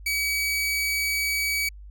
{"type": "tone", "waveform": "sawtooth", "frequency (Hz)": 2276, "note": "C#7", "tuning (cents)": 45, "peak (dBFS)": -20, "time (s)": [0.06, 1.69], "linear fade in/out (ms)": 5, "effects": ["added 50 Hz sine -40 dBFS peak until 1.9 s"]}